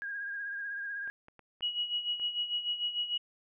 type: tone with vibrato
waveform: sine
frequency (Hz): 1625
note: G#6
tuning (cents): -38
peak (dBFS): -35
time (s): 0.02-1.1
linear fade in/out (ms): 0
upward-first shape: sine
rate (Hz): 16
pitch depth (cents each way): 37
type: clicks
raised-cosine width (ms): 0.5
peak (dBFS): -38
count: 5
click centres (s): 1.076 / 1.284 / 1.393 / 1.608 / 2.198
type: tone with tremolo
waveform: sine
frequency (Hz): 2911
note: F#7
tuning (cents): -29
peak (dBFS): -28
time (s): 1.62-3.18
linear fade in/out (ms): 10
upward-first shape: sine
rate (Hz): 6.7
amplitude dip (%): 70
effects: none